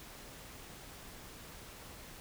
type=silence; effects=pink hiss -51 dBFS RMS until 2.2 s